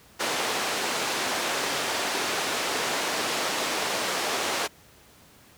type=band-pass noise; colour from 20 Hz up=pink; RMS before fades=-28 dBFS; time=0.19-4.68 s; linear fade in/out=20 ms; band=400 to 7400 Hz; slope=12 dB/octave; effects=pink hiss -54 dBFS RMS until 5.57 s + high-pass 60 Hz 12 dB/octave